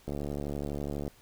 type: click train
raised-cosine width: 2 ms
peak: -22 dBFS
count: 73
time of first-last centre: 0.08-1.079 s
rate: 72.1 Hz
effects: pink hiss -59 dBFS RMS until 1.21 s